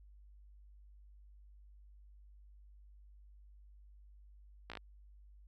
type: slowing click train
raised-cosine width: 0.3 ms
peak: -28 dBFS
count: 5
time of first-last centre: 4.7-4.772 s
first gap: 17 ms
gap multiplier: 1.04
effects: added 50 Hz sine -56 dBFS peak until 5.47 s